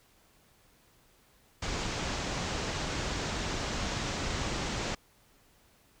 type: low-pass noise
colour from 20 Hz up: pink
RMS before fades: -34 dBFS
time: 1.62-4.95 s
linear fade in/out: 5 ms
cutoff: 7300 Hz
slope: 48 dB/octave
effects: pink hiss -64 dBFS RMS until 6 s